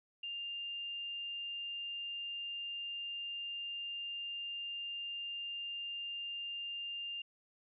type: tone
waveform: sine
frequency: 2800 Hz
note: F7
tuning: 4 cents sharp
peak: -39 dBFS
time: 0.23-7.22 s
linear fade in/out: 5 ms
effects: none